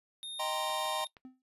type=tone; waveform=square; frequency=3676 Hz; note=A#7; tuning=25 cents flat; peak=-40 dBFS; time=0.23-1.07 s; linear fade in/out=0 ms
type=chord; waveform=square; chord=C minor seventh; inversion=first; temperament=equal; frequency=622.3 / 784 / 932.3 / 1046.5 Hz; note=Eb5 / G5 / Bb5 / C6; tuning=0 / 0 / 0 / 0 cents; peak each=-39 dBFS; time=0.39-1.05 s; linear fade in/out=10 ms
type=click train; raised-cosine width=0.3 ms; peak=-36 dBFS; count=4; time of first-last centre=0.7-1.168 s; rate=6.41 Hz
type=tone with exponential decay; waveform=triangle; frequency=257.8 Hz; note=C4; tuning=26 cents flat; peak=-40 dBFS; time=1.25-1.42 s; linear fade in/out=1 ms; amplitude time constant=35 ms
effects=noise-tail reverb RT60 0.1 s tail -18 dB re dry + resampled to 32000 Hz